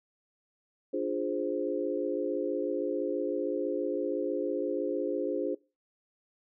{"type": "chord", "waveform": "sine", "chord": "D half-diminished seventh", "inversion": "none", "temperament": "equal", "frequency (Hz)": [293.7, 349.2, 415.3, 523.3], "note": ["D4", "F4", "Ab4", "C5"], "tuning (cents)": [0, 0, 0, 0], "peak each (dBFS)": -34, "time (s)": [0.93, 5.55], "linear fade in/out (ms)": 10, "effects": ["noise-tail reverb RT60 0.3 s tail -22 dB re dry"]}